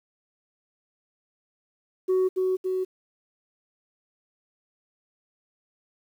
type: tone with echo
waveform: sine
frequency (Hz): 372.9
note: F#4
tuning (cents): +14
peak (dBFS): -17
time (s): 2.08-2.29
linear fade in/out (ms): 20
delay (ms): 280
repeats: 2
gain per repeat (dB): -3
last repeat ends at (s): 2.85
effects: tanh soft clip ceiling -18 dBFS + 9-bit